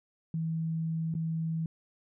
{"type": "tone with dropouts", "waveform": "sine", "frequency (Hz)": 162.2, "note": "E3", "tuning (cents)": -28, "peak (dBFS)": -29, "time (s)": [0.34, 1.66], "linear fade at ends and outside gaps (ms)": 2, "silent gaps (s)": [1.141, 1.151], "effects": []}